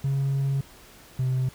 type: tone pair in turn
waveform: triangle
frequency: 137.3 / 129.23 Hz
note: C#3 / C3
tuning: -16 / -21 cents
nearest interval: minor second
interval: 105 cents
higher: first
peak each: -19 dBFS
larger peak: neither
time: 0.04-0.61 / 1.19-1.49 s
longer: first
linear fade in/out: 5 ms
effects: tanh soft clip ceiling -17 dBFS + pink hiss -50 dBFS RMS until 1.54 s